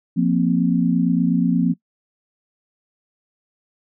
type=chord; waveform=sine; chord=F suspended fourth; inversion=none; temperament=equal; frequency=174.61 / 233.1 / 261.6 Hz; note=F3 / Bb3 / C4; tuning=0 / 0 / 0 cents; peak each=-18 / -20 / -20 dBFS; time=0.16-1.74 s; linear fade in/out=20 ms; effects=noise-tail reverb RT60 0.1 s tail -22 dB re dry